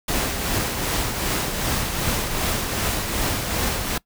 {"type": "noise with tremolo", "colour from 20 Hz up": "pink", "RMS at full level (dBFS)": -22, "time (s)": [0.08, 3.98], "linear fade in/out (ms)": 5, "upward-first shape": "triangle", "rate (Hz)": 2.6, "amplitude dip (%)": 45, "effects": ["noise-tail reverb RT60 0.1 s tail -22 dB re dry"]}